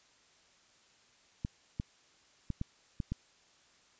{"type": "clicks", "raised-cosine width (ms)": 5, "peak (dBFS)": -22, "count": 6, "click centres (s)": [1.449, 1.799, 2.503, 2.614, 3.002, 3.12], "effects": ["white hiss -65 dBFS RMS until 3.99 s", "resampled to 16000 Hz"]}